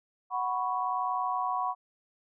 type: chord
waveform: sine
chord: F# suspended fourth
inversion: none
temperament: equal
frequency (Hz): 740 / 987.8 / 1108.7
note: F#5 / B5 / C#6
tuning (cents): 0 / 0 / 0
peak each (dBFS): -32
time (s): 0.3-1.75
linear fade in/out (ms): 50
effects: none